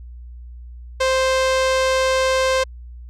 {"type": "tone with low-pass filter", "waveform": "sawtooth", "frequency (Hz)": 523.3, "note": "C5", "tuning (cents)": 0, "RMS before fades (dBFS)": -18, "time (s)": [1, 2.64], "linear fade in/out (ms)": 10, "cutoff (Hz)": 6800, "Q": 0.86, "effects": ["added 60 Hz sine -34 dBFS peak until 3.09 s"]}